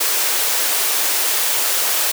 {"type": "high-pass noise", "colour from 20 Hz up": "white", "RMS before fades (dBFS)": -18, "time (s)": [0, 2.12], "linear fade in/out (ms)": 10, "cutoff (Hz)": 360, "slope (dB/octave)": 24, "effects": []}